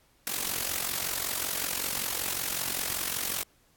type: noise with amplitude modulation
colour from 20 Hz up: white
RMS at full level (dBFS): -28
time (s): 0.27-3.43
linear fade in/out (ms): 0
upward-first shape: sine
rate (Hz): 45.3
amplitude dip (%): 80
effects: pink hiss -65 dBFS RMS until 3.76 s + AAC 64 kbps